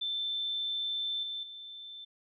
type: tone with level steps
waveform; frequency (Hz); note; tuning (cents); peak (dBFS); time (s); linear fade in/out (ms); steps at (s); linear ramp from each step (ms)
sine; 3543; A7; +11; -31 / -35 / -43; 0.01-2.05; 10; 1.23 / 1.43; 2
effects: none